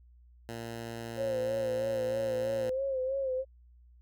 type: tone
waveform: 10% pulse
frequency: 115.8 Hz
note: A#2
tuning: 11 cents flat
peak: -30 dBFS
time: 0.49-2.7 s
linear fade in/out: 0 ms
type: tone with vibrato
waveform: sine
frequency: 530 Hz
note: C5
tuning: 22 cents sharp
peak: -29 dBFS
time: 1.16-3.45 s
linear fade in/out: 50 ms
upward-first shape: sine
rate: 3.1 Hz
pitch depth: 62 cents each way
effects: added 60 Hz sine -55 dBFS peak until 4.01 s

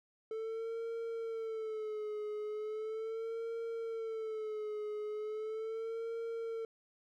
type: tone with vibrato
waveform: triangle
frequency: 440 Hz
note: A4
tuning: in tune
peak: -35 dBFS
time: 0.31-6.65 s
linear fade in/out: 2 ms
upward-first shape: sine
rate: 0.38 Hz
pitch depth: 73 cents each way
effects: none

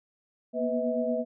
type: tone cluster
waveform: sine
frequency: 237.1 / 245.7 / 498.4 / 642 Hz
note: A#3 / B3 / B4 / E5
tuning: +30 / -9 / +16 / -46 cents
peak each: -31 / -35 / -31 / -29 dBFS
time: 0.53-1.25 s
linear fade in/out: 50 ms
effects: none

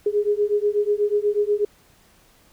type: beating tone pair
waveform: sine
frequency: 410.3 / 418.5 Hz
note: G#4 / G#4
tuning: -21 / +13 cents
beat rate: 8.2 Hz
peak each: -21 dBFS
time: 0.06-1.65 s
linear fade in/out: 5 ms
effects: pink hiss -56 dBFS RMS until 2.52 s

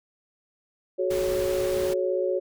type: chord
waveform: sine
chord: F# suspended second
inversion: none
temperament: equal with one note detuned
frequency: 370 / 426.2 / 554.4 Hz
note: F#4 / G#4 / C#5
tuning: 0 / +45 / 0 cents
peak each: -26 / -31 / -26 dBFS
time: 0.98-2.4 s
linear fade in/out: 20 ms
type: noise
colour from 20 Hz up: pink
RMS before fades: -36 dBFS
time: 1.1-1.94 s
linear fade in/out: 10 ms
effects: none

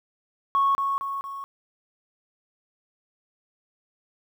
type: tone with echo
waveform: sine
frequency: 1103 Hz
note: C#6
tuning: 9 cents flat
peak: -17 dBFS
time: 0.55-0.75 s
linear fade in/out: 0 ms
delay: 230 ms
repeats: 3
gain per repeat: -5 dB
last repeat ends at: 1.44 s
effects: tanh soft clip ceiling -14 dBFS + 9-bit

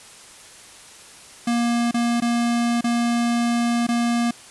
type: tone with dropouts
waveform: square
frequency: 236.4 Hz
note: A#3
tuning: 24 cents sharp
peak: -19 dBFS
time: 1.47-4.31 s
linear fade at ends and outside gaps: 5 ms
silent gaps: 1.912-1.942 / 2.203-2.22 / 2.81-2.841 / 3.868-3.887 s
effects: white hiss -44 dBFS RMS until 4.5 s + resampled to 24000 Hz

